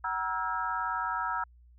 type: tone cluster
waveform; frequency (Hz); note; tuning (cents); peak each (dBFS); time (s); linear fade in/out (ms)
sine; 751 / 948 / 1310 / 1409 / 1633; F#5 / A#5 / E6 / F6 / G#6; +26 / +29 / -11 / +15 / -30; -39 / -33 / -33 / -39 / -39; 0.04-1.44; 5
effects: added 60 Hz sine -54 dBFS peak until 1.78 s